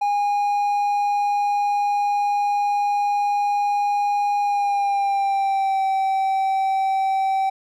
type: tone with pitch glide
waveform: triangle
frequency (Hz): 818 to 772.1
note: G#5 to G5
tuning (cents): -26 to -26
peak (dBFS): -16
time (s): 0.01-7.5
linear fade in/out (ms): 10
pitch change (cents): -100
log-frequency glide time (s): 4.41-5.83
effects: none